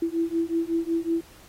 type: beating tone pair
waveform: sine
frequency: 329.6 / 335 Hz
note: E4 / E4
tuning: 0 / +28 cents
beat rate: 5.4 Hz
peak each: -26 dBFS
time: 0.02-1.21 s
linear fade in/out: 5 ms
effects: pink hiss -52 dBFS RMS until 1.48 s + AAC 48 kbps